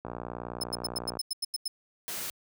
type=click train; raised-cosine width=1 ms; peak=-22 dBFS; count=68; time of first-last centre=0.05-1.17 s; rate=59.8 Hz
type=tone bursts; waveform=sawtooth; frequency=5200 Hz; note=E8; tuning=24 cents flat; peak=-26 dBFS; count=10; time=0.61-1.68 s; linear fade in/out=5 ms; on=26 ms; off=90 ms
type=noise; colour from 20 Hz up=white; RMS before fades=-36 dBFS; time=2.08-2.3 s; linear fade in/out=0 ms
effects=high-pass 60 Hz 12 dB/octave